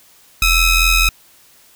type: ring-modulated tone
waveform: sawtooth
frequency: 1282 Hz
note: E6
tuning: 49 cents flat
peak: -4 dBFS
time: 0.42-1.09 s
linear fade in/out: 2 ms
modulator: 1240 Hz
effects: white hiss -49 dBFS RMS until 1.75 s